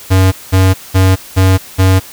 square tone bursts, 94.3 Hz, F#2, 33 cents sharp, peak -6 dBFS, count 5, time 0.1-2 s, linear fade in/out 20 ms, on 220 ms, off 200 ms, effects white hiss -33 dBFS RMS until 2.12 s

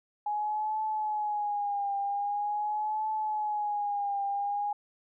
sine tone with vibrato, 832 Hz, G#5, 3 cents sharp, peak -28 dBFS, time 0.26-4.73 s, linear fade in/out 5 ms, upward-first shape triangle, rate 0.44 Hz, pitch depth 74 cents each way, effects none

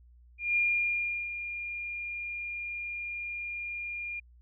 sine tone with ADSR envelope, 2411 Hz, D7, 45 cents sharp, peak -23 dBFS, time 0.38-4.2 s, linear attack 180 ms, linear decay 730 ms, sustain -11 dB, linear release 8 ms, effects added 60 Hz sine -54 dBFS peak until 4.41 s

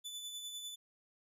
sawtooth tone with tremolo, 3490 Hz, A7, 15 cents flat, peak -38 dBFS, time 0.04-0.76 s, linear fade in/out 20 ms, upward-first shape sine, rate 10 Hz, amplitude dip 40%, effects resampled to 32000 Hz

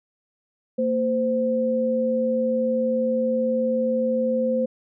sine tone pair together, 229.7 / 517 Hz, A#3 / C5, -25 / -21 cents, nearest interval octave + major second, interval 1404 cents, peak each -24 / -21 dBFS, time 0.78-4.66 s, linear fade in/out 10 ms, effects none

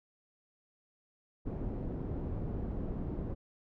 pink low-pass noise, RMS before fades -37 dBFS, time 1.45-3.35 s, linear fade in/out 20 ms, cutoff 390 Hz, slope 12 dB/octave, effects none

